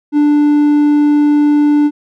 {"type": "tone", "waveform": "triangle", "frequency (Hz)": 294.5, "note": "D4", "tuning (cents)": 5, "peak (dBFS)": -5, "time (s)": [0.12, 1.91], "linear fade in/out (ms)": 50, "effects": []}